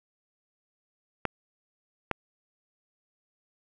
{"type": "clicks", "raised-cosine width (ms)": 0.5, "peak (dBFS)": -11, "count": 2, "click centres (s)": [1.253, 2.113], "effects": []}